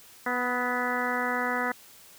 harmonic tone with a mistuned harmonic, 246.9 Hz, B3, in tune, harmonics 1 / 2 / 3 / 4 / 5 / 6 / 7 / 8, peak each -34 / -34 / -34 / -34 / -34 / -34 / -34 / -34 dBFS, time 0.26-1.72 s, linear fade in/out 5 ms, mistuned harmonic 5, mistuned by +29 cents, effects white hiss -52 dBFS RMS until 2.18 s

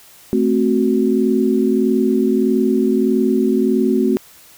sine chord, F# diminished, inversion first, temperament equal, 220 / 261.6 / 370 Hz, A3 / C4 / F#4, 0 / 0 / 0 cents, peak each -17 dBFS, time 0.33-4.17 s, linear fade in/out 0 ms, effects white hiss -45 dBFS RMS until 4.57 s

